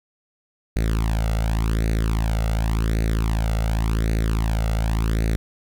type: tone with flanger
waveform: sawtooth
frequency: 55 Hz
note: A1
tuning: in tune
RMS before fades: -21 dBFS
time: 0.76-5.36 s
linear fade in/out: 0 ms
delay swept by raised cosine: 0.47 to 1.47 ms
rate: 0.89 Hz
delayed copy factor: +0.8
effects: none